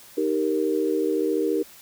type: chord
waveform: sine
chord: Eb major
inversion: none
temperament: equal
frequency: 311.1 / 392 / 466.2 Hz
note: Eb4 / G4 / Bb4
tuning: 0 / 0 / 0 cents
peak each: -25 dBFS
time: 0.17-1.63 s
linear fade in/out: 10 ms
effects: white hiss -48 dBFS RMS until 1.81 s